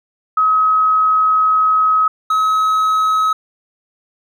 sine / triangle tone pair in turn, 1274 / 1279.5 Hz, D#6 / D#6, +41 / +48 cents, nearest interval unison, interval 7 cents, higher second, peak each -10 dBFS, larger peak neither, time 0.37-2.08 / 2.3-3.33 s, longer first, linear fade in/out 5 ms, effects none

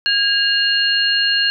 sine tone cluster, 1628 / 2826 / 4249 Hz, G#6 / F7 / C8, -35 / +20 / +26 cents, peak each -18 dBFS, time 0.06-1.5 s, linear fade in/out 0 ms, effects none

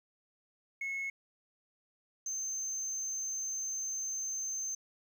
sine tone pair in turn, 2185 / 6270 Hz, C#7 / G8, -26 / -1 cents, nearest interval octave + tritone, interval 1825 cents, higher second, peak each -32 / -32 dBFS, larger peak neither, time 0.81-1.1 / 2.26-4.75 s, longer second, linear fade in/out 5 ms, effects tanh soft clip ceiling -33 dBFS + 11-bit

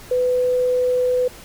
sine tone, 499.9 Hz, B4, 21 cents sharp, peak -15 dBFS, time 0.11-1.28 s, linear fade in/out 5 ms, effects pink hiss -41 dBFS RMS until 1.44 s + MP3 96 kbps

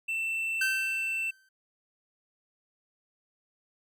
triangle tone, 2675 Hz, E7, 25 cents sharp, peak -27 dBFS, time 0.08-1.31 s, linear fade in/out 10 ms
45% pulse tone with exponential decay, 1549 Hz, G6, 21 cents flat, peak -25 dBFS, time 0.61-1.49 s, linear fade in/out 5 ms, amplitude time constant 190 ms
effects none

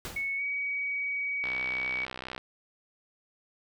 pink noise with exponential decay, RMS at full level -35 dBFS, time 0.05-0.39 s, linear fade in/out 0 ms, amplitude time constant 72 ms
sine tone with pitch glide, 2210 to 2262 Hz, C#7 to C#7, -6 to +34 cents, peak -29 dBFS, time 0.16-2.05 s, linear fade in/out 5 ms, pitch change +40 cents, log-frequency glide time 0.37-0.42 s
click train, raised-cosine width 0.3 ms, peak -21 dBFS, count 61, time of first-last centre 1.44-2.379 s, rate 63.9 Hz
effects none

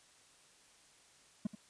triangle tone with echo, 210 Hz, G#3, 19 cents sharp, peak -29 dBFS, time 1.45-1.47 s, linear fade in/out 5 ms, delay 82 ms, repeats 1, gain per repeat -13 dB, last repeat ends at 1.552 s, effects white hiss -64 dBFS RMS until 1.69 s + resampled to 22050 Hz

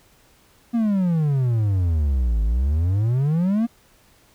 triangle exponential two-way sweep, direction down then up, 240 to 51.91 to 240 Hz, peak -15 dBFS, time 0.73-3.67 s, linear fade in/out 20 ms, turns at 2.43 s, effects pink hiss -56 dBFS RMS until 4.34 s

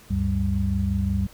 sine tone cluster, 70.8 / 96.4 / 195.3 Hz, C#2 / G2 / G3, +37 / -28 / -6 cents, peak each -25 dBFS, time 0.1-1.27 s, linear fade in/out 10 ms, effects pink hiss -50 dBFS RMS until 1.33 s

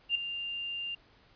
sine tone with ADSR envelope, 2794 Hz, F7, in tune, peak -23 dBFS, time 0.09-0.95 s, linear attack 61 ms, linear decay 5 ms, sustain -11 dB, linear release 6 ms, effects pink hiss -62 dBFS RMS until 1.35 s + resampled to 11025 Hz

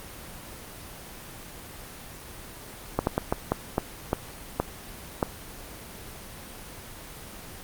slowing click train, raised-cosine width 1 ms, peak -8 dBFS, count 9, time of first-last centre 2.99-5.228 s, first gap 81 ms, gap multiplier 1.34, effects pink hiss -42 dBFS RMS until 7.63 s + Opus 24 kbps

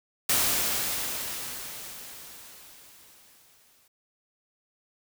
white noise with exponential decay, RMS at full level -23 dBFS, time 0.29-3.88 s, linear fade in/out 5 ms, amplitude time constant 780 ms, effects none

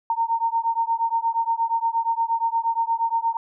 sine beating tone pair, 913 / 921.5 Hz, A#5 / A#5, -36 / -20 cents, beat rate 8.5 Hz, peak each -23 dBFS, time 0.1-3.37 s, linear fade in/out 2 ms, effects none

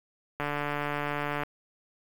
click train, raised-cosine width 0.5 ms, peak -16 dBFS, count 152, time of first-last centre 0.4-1.434 s, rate 146 Hz, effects 7-bit

